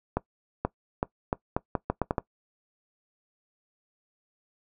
accelerating click train, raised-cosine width 1 ms, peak -11 dBFS, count 10, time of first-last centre 0.17-2.182 s, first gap 480 ms, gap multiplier 0.79, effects noise-tail reverb RT60 0.1 s tail -20 dB re dry

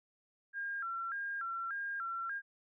sine tone with vibrato, 1480 Hz, F#6, in tune, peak -36 dBFS, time 0.53-2.42 s, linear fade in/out 50 ms, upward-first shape square, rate 1.7 Hz, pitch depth 150 cents each way, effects none

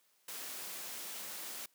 white noise, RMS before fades -44 dBFS, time 0.28-1.66 s, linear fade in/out 5 ms, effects white hiss -72 dBFS RMS until 1.74 s + high-pass 200 Hz 12 dB/octave

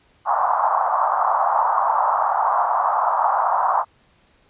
pink band-pass noise, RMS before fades -19 dBFS, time 0.25-3.85 s, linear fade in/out 50 ms, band 720 to 1200 Hz, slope 48 dB/octave, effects pink hiss -58 dBFS RMS until 4.49 s + resampled to 8000 Hz

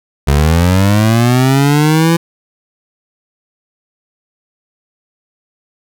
25% pulse linear sweep, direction up, 68.1 to 169.2 Hz, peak -4 dBFS, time 0.27-2.17 s, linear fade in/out 10 ms, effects none

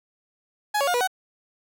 30% pulse tone with pitch steps, 838 / 560 / 713 / 486.8 / 750 Hz, G#5 / C#5 / F5 / B4 / F#5, +15 / +18 / +36 / -25 / +23 cents, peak -18 dBFS, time 0.74-1.075 s, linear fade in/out 10 ms, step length 67 ms, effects none

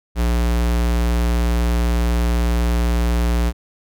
square tone, 59 Hz, A#1, 22 cents sharp, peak -16 dBFS, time 0.15-3.53 s, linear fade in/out 50 ms, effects none

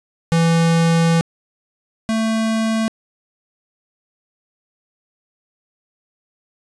square tone pair in turn, 166.1 / 222.4 Hz, E3 / A3, +13 / +19 cents, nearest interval perfect fourth, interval 506 cents, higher second, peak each -13 / -17 dBFS, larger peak first, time 0.32-1.21 / 2.09-2.88 s, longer first, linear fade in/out 0 ms, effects resampled to 22050 Hz + 9-bit

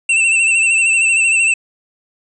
square tone with vibrato, 2680 Hz, E7, 28 cents sharp, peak -11 dBFS, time 0.09-1.54 s, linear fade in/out 5 ms, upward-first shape sine, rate 13 Hz, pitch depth 45 cents each way, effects resampled to 22050 Hz + 8-bit

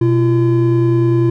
triangle tone pair together, 123.47 / 340.3 Hz, B2 / F4, 0 / -45 cents, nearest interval octave + tritone, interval 1755 cents, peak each -11 dBFS, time 0.01-1.3 s, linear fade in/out 5 ms, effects none

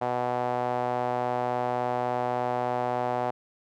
sawtooth tone with band-pass filter, 123.47 Hz, B2, in tune, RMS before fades -28 dBFS, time 0.01-3.31 s, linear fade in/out 10 ms, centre 740 Hz, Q 2.9, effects none

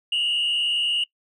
sine tone with frequency modulation, 2877 Hz, F#7, 49 cents flat, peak -18 dBFS, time 0.12-1.04 s, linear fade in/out 5 ms, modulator 69.9 Hz, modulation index 1.3, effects noise-tail reverb RT60 0.1 s tail -25 dB re dry + tanh soft clip ceiling -18 dBFS

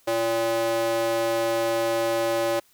square tone with high-pass filter, 114.5 Hz, A#2, 31 cents flat, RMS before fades -24 dBFS, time 0.07-2.6 s, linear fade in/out 10 ms, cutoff 480 Hz, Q 4.1, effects white hiss -60 dBFS RMS until 2.73 s

